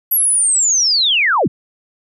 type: linear sweep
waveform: sine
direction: down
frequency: 11780 to 82.41 Hz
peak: -11 dBFS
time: 0.11-1.48 s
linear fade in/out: 10 ms
effects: none